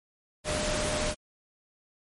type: tone in noise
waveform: sine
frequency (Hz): 607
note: D#5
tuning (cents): -43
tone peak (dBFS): -32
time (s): 0.44-1.15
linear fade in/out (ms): 50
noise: pink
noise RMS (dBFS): -30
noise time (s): 0.44-1.15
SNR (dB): -5
effects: MP3 48 kbps